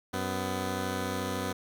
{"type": "tone pair together", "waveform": "10% pulse", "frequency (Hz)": [93.83, 250], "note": ["F#2", "B3"], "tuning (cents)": [25, 21], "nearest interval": "octave + perfect fourth", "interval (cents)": 1696, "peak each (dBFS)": [-25, -25], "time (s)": [0.13, 1.53], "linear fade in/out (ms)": 10, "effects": []}